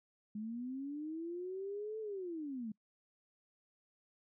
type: linear two-way sweep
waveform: sine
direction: up then down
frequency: 207.1 to 442.2 to 207.1 Hz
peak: -39 dBFS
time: 0.35-2.72 s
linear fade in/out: 5 ms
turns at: 2 s
effects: noise-tail reverb RT60 0.1 s tail -25 dB re dry